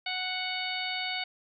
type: harmonic tone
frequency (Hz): 740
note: F#5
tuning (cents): 0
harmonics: 1 / 2 / 3 / 4 / 5 / 6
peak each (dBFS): -38 / -41 / -35 / -38 / -38 / -39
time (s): 0.06-1.24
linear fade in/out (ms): 5
effects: none